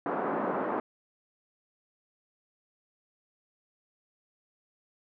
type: band-pass noise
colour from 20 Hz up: pink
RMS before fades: -31 dBFS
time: 0.06-0.8 s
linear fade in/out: 2 ms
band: 230 to 1300 Hz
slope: 24 dB/octave
effects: none